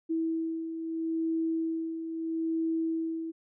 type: beating tone pair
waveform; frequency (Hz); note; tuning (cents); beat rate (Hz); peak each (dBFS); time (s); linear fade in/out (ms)
sine; 325 / 325.77; E4 / E4; -24 / -20; 0.77; -37 / -29; 0.09-3.32; 20
effects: none